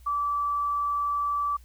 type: tone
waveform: sine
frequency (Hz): 1158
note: D6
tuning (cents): -25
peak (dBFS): -24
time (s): 0.06-1.57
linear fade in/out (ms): 10
effects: added 60 Hz sine -48 dBFS peak until 1.64 s + white hiss -62 dBFS RMS until 1.64 s